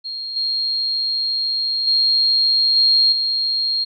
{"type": "tone with level steps", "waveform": "sine", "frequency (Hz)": 4238, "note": "C8", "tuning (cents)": 21, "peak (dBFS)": [-25, -18, -13, -11, -17], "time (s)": [0.04, 3.85], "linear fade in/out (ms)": 20, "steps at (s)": [0.36, 1.87, 2.76, 3.12], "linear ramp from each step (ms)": 5, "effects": []}